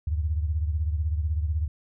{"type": "beating tone pair", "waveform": "sine", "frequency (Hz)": [75.5, 91.5], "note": ["D2", "F#2"], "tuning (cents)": [48, -19], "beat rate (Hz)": 16, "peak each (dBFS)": [-24, -31], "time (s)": [0.07, 1.68], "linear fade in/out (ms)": 5, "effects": []}